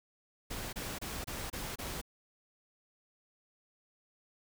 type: noise bursts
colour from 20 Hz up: pink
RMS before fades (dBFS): -40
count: 6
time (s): 0.5-2.015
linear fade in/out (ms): 10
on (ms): 230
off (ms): 27
effects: none